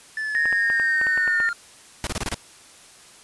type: linear sweep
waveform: triangle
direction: down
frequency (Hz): 1760 to 1396.9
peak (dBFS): -23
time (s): 0.17-1.53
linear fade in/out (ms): 2
type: tone with pitch glide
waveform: sine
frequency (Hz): 1847 to 1815.3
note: A#6 to A#6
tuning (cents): -16 to -46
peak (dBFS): -19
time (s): 0.35-1.49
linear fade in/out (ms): 0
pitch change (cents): -30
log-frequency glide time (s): 0.97-1.34
type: clicks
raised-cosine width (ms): 0.5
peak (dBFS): -16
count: 9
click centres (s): 0.456 / 0.527 / 0.701 / 0.798 / 1.014 / 1.068 / 1.176 / 1.277 / 1.402
type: noise bursts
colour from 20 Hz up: pink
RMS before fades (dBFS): -26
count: 6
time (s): 2.04-2.344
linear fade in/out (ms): 0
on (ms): 29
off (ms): 26
effects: white hiss -48 dBFS RMS until 3.23 s + resampled to 24000 Hz